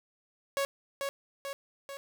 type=tone with echo; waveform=sawtooth; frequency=554.4 Hz; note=C#5; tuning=in tune; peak=-24 dBFS; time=0.57-0.65 s; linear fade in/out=0 ms; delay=440 ms; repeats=3; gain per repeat=-4 dB; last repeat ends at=1.97 s; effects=10-bit